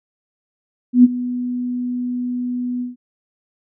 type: tone with ADSR envelope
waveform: sine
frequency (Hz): 246.9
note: B3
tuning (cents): 0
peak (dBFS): -3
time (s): 0.93-2.96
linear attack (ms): 110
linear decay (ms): 29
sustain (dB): -17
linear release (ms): 150
effects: none